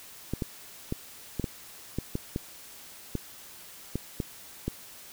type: clicks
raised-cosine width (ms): 3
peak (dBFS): -16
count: 12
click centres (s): 0.336 / 0.422 / 0.924 / 1.397 / 1.442 / 1.986 / 2.154 / 2.361 / 3.153 / 3.956 / 4.202 / 4.68
effects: white hiss -48 dBFS RMS until 5.12 s